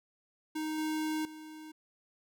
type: tone with level steps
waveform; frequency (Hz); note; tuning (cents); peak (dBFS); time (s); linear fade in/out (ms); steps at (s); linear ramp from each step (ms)
square; 311.1; D#4; 0; -34 / -32 / -46; 0.55-1.72; 10; 0.78 / 1.25; 2
effects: none